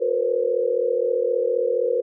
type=tone cluster; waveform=sine; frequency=363.4 / 454.9 / 490 / 534 Hz; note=F#4 / A#4 / B4 / C5; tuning=-31 / -42 / -14 / +35 cents; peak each=-30 / -25 / -21 / -26 dBFS; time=0-2.02 s; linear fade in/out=20 ms; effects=none